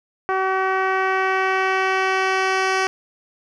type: tone with low-pass filter sweep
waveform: 10% pulse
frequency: 379.8 Hz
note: F#4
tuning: 45 cents sharp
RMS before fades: -20 dBFS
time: 0.29-2.87 s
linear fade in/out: 0 ms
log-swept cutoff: 1300 to 5100 Hz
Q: 1
effects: none